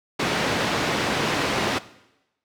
pink band-pass noise, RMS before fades -24 dBFS, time 0.19-1.79 s, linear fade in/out 10 ms, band 160 to 4200 Hz, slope 12 dB/octave, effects noise-tail reverb RT60 0.9 s tail -17 dB re dry

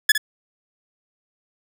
sawtooth tone with echo, 1710 Hz, A6, 50 cents flat, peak -7 dBFS, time 0.09-0.12 s, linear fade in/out 5 ms, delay 59 ms, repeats 1, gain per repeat -9 dB, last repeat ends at 0.179 s, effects none

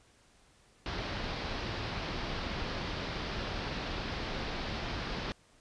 pink low-pass noise, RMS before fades -37 dBFS, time 0.86-5.32 s, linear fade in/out 0 ms, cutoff 5100 Hz, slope 48 dB/octave, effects pink hiss -64 dBFS RMS until 5.6 s + resampled to 22050 Hz

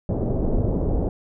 pink low-pass noise, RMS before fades -22 dBFS, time 0.09-1.09 s, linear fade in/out 2 ms, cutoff 580 Hz, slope 24 dB/octave, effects none

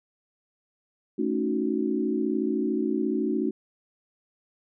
sine chord, D# half-diminished seventh, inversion second, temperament equal, 220 / 277.2 / 311.1 / 370 Hz, A3 / C#4 / D#4 / F#4, 0 / 0 / 0 / 0 cents, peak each -29 dBFS, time 1.18-3.51 s, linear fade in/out 10 ms, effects none

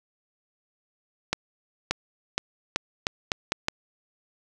accelerating click train, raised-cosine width 0.2 ms, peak -6 dBFS, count 8, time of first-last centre 1.33-3.684 s, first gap 580 ms, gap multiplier 0.81, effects none

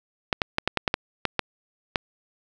clicks, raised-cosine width 0.3 ms, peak -5 dBFS, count 10, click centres 0.328 / 0.418 / 0.584 / 0.676 / 0.773 / 0.878 / 0.941 / 1.253 / 1.393 / 1.958 s, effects none

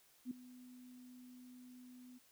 sine tone with ADSR envelope, 250 Hz, B3, 21 cents sharp, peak -37 dBFS, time 0.25-2.19 s, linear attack 60 ms, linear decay 4 ms, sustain -17 dB, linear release 20 ms, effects white hiss -69 dBFS RMS until 2.31 s

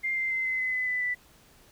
sine tone with pitch steps, 2104 / 2086 / 2068 / 2050 / 2032 / 2015 / 1997.4 / 1980.2 Hz, C7 / C7 / C7 / C7 / B6 / B6 / B6 / B6, +9 / -6 / -21 / -36 / +49 / +34 / +19 / +4 cents, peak -26 dBFS, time 0.03-1.15 s, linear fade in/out 20 ms, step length 140 ms, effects pink hiss -58 dBFS RMS until 1.71 s

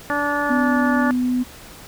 harmonic tone, 290 Hz, D4, 22 cents flat, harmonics 1 / 2 / 3 / 4 / 5 / 6, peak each -26 / -26 / -26 / -26 / -26 / -26 dBFS, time 0.1-1.11 s, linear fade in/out 0 ms
sine tone with pitch glide, 252 to 250.1 Hz, B3 to B3, +35 to +22 cents, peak -17 dBFS, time 0.49-1.44 s, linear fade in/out 20 ms, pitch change -13 cents, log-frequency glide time 0.62-0.8 s
effects pink hiss -41 dBFS RMS until 1.87 s

